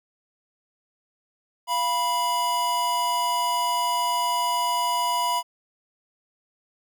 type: tone pair together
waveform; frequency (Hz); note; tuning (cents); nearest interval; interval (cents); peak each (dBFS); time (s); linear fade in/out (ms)
square; 693 / 980; F5 / B5; -14 / -14; tritone; 600; -31 / -23; 1.67-5.43; 50
effects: none